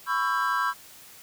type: chord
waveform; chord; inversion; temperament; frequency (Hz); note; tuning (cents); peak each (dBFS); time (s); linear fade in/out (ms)
triangle; C# half-diminished seventh; third; just; 997.9 / 1108.7 / 1330.5 / 1596.6; B5 / C#6 / E6 / G6; +18 / 0 / +16 / +31; -27; 0.06-0.74; 50
effects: white hiss -49 dBFS RMS until 1.22 s